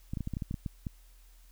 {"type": "clicks", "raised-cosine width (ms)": 5, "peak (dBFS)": -22, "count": 11, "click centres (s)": [0.135, 0.172, 0.207, 0.274, 0.337, 0.369, 0.422, 0.511, 0.542, 0.662, 0.868], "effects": ["added 41 Hz sine -54 dBFS peak until 1.51 s", "white hiss -65 dBFS RMS until 1.51 s"]}